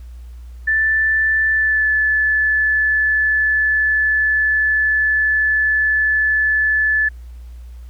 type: tone with pitch glide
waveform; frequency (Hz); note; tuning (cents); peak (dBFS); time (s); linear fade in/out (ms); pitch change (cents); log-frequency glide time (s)
sine; 1760 to 1733.8; A6 to A6; 0 to -26; -13; 0.67-7.09; 10; -26; 1.52-1.89
effects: added 60 Hz sine -32 dBFS peak until 7.89 s + pink hiss -56 dBFS RMS until 7.89 s